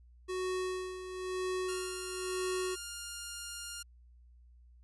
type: tone with tremolo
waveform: square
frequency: 370 Hz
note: F#4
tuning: in tune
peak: -33 dBFS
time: 0.28-2.76 s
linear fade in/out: 20 ms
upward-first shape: sine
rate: 1 Hz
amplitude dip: 65%
type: tone with pitch glide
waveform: 5% pulse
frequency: 1397 to 1406.7 Hz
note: F6 to F6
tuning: 0 to +12 cents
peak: -29 dBFS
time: 1.68-3.83 s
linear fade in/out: 10 ms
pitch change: +12 cents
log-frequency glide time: 2.38-2.87 s
effects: added 60 Hz sine -56 dBFS peak until 4.83 s + resampled to 24000 Hz